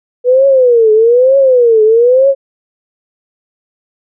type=tone with vibrato; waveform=sine; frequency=486.2 Hz; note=B4; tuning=27 cents flat; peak=-4 dBFS; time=0.24-2.35 s; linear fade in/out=50 ms; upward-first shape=triangle; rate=1.1 Hz; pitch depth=230 cents each way; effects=none